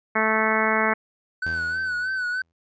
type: harmonic tone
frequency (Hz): 218.9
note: A3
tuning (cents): -9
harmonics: 1 / 2 / 3 / 4 / 5 / 6 / 7 / 8 / 9 / 10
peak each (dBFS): -28 / -28 / -28 / -28 / -28 / -28 / -28 / -28 / -28 / -28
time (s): 0.15-0.94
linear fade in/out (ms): 10
type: tone with vibrato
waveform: triangle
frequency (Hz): 1500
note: F#6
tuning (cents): +23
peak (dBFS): -22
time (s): 1.42-2.42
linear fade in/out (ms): 5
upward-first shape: sine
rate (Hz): 3.2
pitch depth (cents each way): 54
type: tone with exponential decay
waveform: sawtooth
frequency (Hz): 82.41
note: E2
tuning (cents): 0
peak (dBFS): -28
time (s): 1.46-2.52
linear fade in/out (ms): 0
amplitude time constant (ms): 230
effects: resampled to 16000 Hz